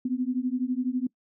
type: beating tone pair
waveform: sine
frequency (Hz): 246.9 / 258.9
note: B3 / C4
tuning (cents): 0 / -18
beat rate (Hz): 12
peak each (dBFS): -28 / -28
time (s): 0.05-1.07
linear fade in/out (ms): 5
effects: noise-tail reverb RT60 0.1 s tail -23 dB re dry